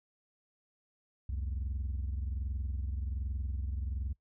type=tone pair together; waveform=sine; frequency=65.41 / 86.68 Hz; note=C2 / F2; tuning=0 / -12 cents; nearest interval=perfect fourth; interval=488 cents; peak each=-32 / -37 dBFS; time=1.29-4.13 s; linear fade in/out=5 ms; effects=noise-tail reverb RT60 0.1 s tail -21 dB re dry + tanh soft clip ceiling -30 dBFS